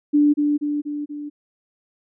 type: tone with echo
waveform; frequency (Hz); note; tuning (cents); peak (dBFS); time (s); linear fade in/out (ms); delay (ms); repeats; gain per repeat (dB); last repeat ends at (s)
sine; 293.7; D4; 0; -12; 0.13-0.34; 20; 240; 4; -4; 1.3
effects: none